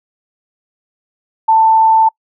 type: tone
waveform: sine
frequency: 888 Hz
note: A5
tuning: 16 cents sharp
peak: -6 dBFS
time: 1.48-2.09 s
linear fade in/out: 10 ms
effects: noise-tail reverb RT60 0.1 s tail -26 dB re dry